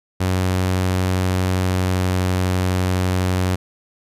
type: tone with pitch glide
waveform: sawtooth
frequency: 92.5 to 91.97 Hz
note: F#2 to F#2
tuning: 0 to -10 cents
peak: -13 dBFS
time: 0.2-3.56 s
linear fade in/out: 10 ms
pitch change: -10 cents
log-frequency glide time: 1.62-2.17 s
effects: resampled to 32000 Hz